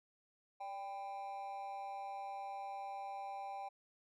triangle tone with amplitude modulation, 790 Hz, G5, 13 cents sharp, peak -37 dBFS, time 0.6-3.69 s, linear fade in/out 10 ms, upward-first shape sine, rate 209 Hz, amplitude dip 75%, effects none

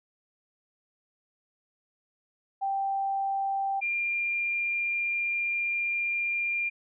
sine tone pair in turn, 784 / 2395 Hz, G5 / D7, 0 / +33 cents, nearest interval octave + perfect fifth, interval 1933 cents, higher second, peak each -26 / -26 dBFS, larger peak neither, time 2.61-3.81 / 3.81-6.7 s, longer second, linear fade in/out 20 ms, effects none

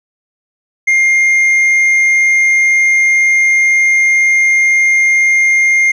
sine tone with tanh clipping, 2117 Hz, C7, 20 cents sharp, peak -8 dBFS, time 0.87-5.92 s, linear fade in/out 10 ms, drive 4 dB, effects none

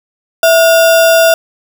sine tone with sample-and-hold, 659.3 Hz, E5, in tune, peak -4 dBFS, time 0.43-1.34 s, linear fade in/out 2 ms, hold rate 2100 Hz, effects none

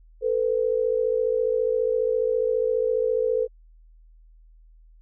sine tone pair together, 446.3 / 501 Hz, A4 / B4, +25 / +25 cents, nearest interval major second, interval 200 cents, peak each -23 dBFS, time 0.21-3.48 s, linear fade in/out 50 ms, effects added 40 Hz sine -49 dBFS peak until 5.01 s

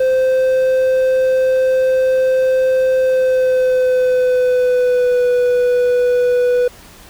triangle tone with pitch glide, 519 to 492.4 Hz, C5 to B4, -14 to -5 cents, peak -9 dBFS, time 0-6.68 s, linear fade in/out 5 ms, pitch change -91 cents, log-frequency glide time 2.98-5.28 s, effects pink hiss -41 dBFS RMS until 7.09 s

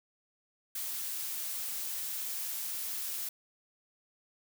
blue noise, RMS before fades -37 dBFS, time 0.75-3.29 s, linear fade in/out 5 ms, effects none

